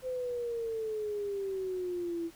sine exponential sweep, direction down, 517 to 330.4 Hz, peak -32 dBFS, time 0.02-2.31 s, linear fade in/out 50 ms, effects pink hiss -57 dBFS RMS until 2.35 s

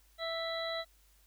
harmonic tone, 659.3 Hz, E5, in tune, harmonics 1 / 2 / 3 / 5 / 6, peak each -37 / -43 / -42 / -49 / -40 dBFS, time 0.18-0.85 s, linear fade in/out 50 ms, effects added 50 Hz sine -64 dBFS peak until 1.26 s + white hiss -68 dBFS RMS until 1.26 s

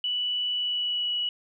sine tone with pitch glide, 2960 to 2933 Hz, F#7 to F#7, 0 to -16 cents, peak -25 dBFS, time 0.04-1.29 s, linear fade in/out 2 ms, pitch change -16 cents, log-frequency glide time 0.52-1.13 s, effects none

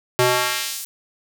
square tone with high-pass filter sweep, 124.2 Hz, B2, 10 cents sharp, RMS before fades -21 dBFS, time 0.19-0.85 s, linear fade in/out 0 ms, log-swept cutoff 270 to 9000 Hz, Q 0.71, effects none

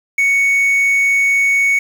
triangle tone with quantisation, 2224 Hz, C#7, 5 cents sharp, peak -9 dBFS, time 0.18-1.79 s, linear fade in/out 5 ms, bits 6, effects none

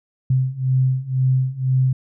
sine beating tone pair, 129.1 / 131.1 Hz, C3 / C3, -23 / +4 cents, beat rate 2 Hz, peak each -20 / -18 dBFS, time 0.3-1.93 s, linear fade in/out 5 ms, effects none

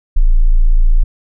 sine tone, 28.01 Hz, A0, 32 cents sharp, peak -5 dBFS, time 0.16-1.04 s, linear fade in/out 10 ms, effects none

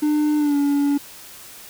triangle tone with pitch glide, 300 to 285.1 Hz, D4 to C#4, +37 to +49 cents, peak -14 dBFS, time 0.02-0.98 s, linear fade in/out 10 ms, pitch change -88 cents, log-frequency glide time 0.38-0.56 s, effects white hiss -41 dBFS RMS until 1.69 s

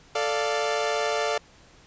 sawtooth chord, D minor, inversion second, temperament equal with one note detuned, 442 / 587.3 / 698.5 Hz, A4 / D5 / F5, +8 / 0 / 0 cents, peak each -24 / -24 / -25 dBFS, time 0.15-1.38 s, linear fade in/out 5 ms, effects pink hiss -54 dBFS RMS until 1.86 s + resampled to 16000 Hz

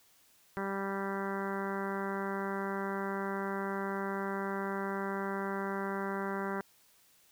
harmonic tone, 196 Hz, G3, in tune, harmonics 1 / 2 / 3 / 4 / 5 / 6 / 7 / 8 / 9 / 10, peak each -38 / -38 / -44 / -44 / -42 / -45 / -44 / -44 / -50 / -49 dBFS, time 0.57-6.61 s, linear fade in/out 0 ms, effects white hiss -65 dBFS RMS until 7.31 s

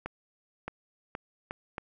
accelerating click train, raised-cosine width 0.5 ms, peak -20 dBFS, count 5, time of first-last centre 0.06-1.781 s, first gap 620 ms, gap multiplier 0.76, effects none

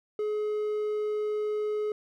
triangle tone, 423.2 Hz, G#4, 33 cents sharp, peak -25 dBFS, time 0.19-1.92 s, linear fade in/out 2 ms, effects none

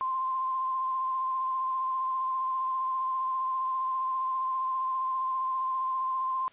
sine tone with vibrato, 1045 Hz, C6, 2 cents flat, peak -27 dBFS, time 0.01-6.48 s, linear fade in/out 0 ms, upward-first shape sine, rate 15 Hz, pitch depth 21 cents each way, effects white hiss -58 dBFS RMS until 6.52 s + resampled to 8000 Hz

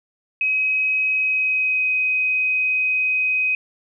sine tone with pitch glide, 2539 to 2517 Hz, D#7 to D#7, +34 to +19 cents, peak -17 dBFS, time 0.41-3.55 s, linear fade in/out 2 ms, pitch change -15 cents, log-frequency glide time 1.13-1.92 s, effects none

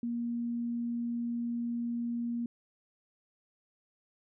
sine tone, 236.4 Hz, A#3, 24 cents sharp, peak -31 dBFS, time 0.03-2.46 s, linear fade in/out 2 ms, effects none

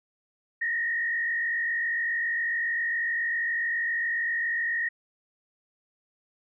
sine tone with frequency modulation, 1864.7 Hz, A#6, in tune, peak -25 dBFS, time 0.61-4.89 s, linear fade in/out 10 ms, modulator 47.3 Hz, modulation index 1.1, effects none

